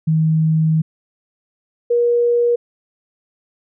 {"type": "tone pair in turn", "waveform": "sine", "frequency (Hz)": [158.6, 477.2], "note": ["D#3", "A#4"], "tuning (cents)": [33, 41], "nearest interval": "octave + perfect fifth", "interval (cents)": 1908, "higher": "second", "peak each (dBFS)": -12, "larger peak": "neither", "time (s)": [[0.07, 0.82], [1.9, 2.56]], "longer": "first", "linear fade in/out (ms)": 10, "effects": []}